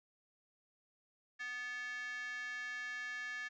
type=tone with high-pass filter; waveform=square; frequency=246.9 Hz; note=B3; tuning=in tune; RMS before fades=-43 dBFS; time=1.39-3.49 s; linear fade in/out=20 ms; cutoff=1800 Hz; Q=7.2; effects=resampled to 16000 Hz